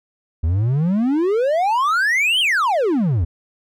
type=exponential two-way sweep; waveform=triangle; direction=up then down; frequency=75.7 to 3234 to 75.7 Hz; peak=-13 dBFS; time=0.43-3.25 s; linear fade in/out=10 ms; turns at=2.4 s; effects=none